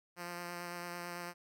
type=tone with vibrato; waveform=5% pulse; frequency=174.61 Hz; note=F3; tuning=in tune; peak=-30 dBFS; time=0.16-1.34 s; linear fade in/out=50 ms; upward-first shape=sine; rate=9 Hz; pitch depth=14 cents each way; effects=none